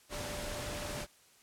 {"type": "tone in noise", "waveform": "sine", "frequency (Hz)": 591, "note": "D5", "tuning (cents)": 11, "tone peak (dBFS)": -44, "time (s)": [0.09, 1.07], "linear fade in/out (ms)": 50, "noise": "pink", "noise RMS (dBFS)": -40, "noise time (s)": [0.09, 1.07], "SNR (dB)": -7, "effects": ["white hiss -63 dBFS RMS until 1.42 s", "low-pass 11000 Hz 12 dB/octave"]}